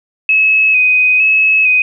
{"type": "tone with vibrato", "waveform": "sine", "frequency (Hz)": 2542, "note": "D#7", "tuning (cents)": 36, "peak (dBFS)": -7, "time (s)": [0.29, 1.82], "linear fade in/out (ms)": 2, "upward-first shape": "square", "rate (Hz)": 1.1, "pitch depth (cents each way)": 26, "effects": []}